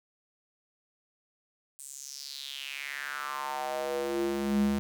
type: tone with high-pass filter sweep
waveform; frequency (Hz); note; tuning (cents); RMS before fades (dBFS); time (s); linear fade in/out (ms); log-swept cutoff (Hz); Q
square; 69.5; C#2; +5; -33; 1.79-4.79; 0; 8800 to 160; 4.5
effects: none